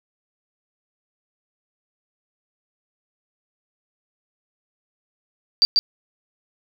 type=tone with echo; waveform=sine; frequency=4661 Hz; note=D8; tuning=14 cents flat; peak=-11 dBFS; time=5.62-5.65 s; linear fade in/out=0 ms; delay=140 ms; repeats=1; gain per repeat=-2 dB; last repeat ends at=5.79 s; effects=none